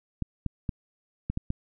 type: clicks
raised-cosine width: 5 ms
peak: -16 dBFS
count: 6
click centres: 0.223 / 0.463 / 0.692 / 1.3 / 1.374 / 1.504 s
effects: none